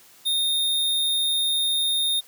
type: tone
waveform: square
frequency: 3674 Hz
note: A#7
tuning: 26 cents flat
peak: -21 dBFS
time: 0.25-2.21 s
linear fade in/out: 20 ms
effects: white hiss -52 dBFS RMS until 2.27 s + high-pass 100 Hz 12 dB/octave